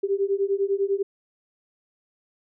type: beating tone pair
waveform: sine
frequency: 390 / 400 Hz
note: G4 / G4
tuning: -9 / +35 cents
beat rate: 10 Hz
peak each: -24 dBFS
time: 0.03-1.03 s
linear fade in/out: 10 ms
effects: none